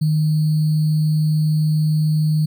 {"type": "tone with sample-and-hold", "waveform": "sine", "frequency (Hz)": 154.5, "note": "D#3", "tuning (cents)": -12, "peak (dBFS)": -14, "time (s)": [0.01, 2.46], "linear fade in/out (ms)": 10, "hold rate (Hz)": 4410, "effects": []}